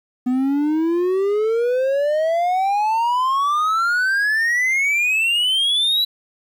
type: exponential sweep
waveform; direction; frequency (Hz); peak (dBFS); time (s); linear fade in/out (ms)
triangle; up; 246.9 to 3965; -14; 0.26-6.05; 10
effects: 9-bit